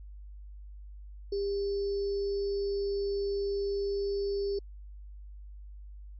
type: tone with sample-and-hold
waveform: sine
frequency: 399.7 Hz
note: G4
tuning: 34 cents sharp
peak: -28 dBFS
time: 1.32-4.59 s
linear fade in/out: 5 ms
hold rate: 4900 Hz
effects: added 50 Hz sine -43 dBFS peak until 6.19 s + MP3 32 kbps